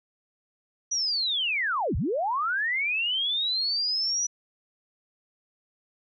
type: linear two-way sweep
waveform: sine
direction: down then up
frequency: 5920 to 48.85 to 5920 Hz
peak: -24 dBFS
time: 0.91-4.27 s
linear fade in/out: 10 ms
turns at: 1.96 s
effects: none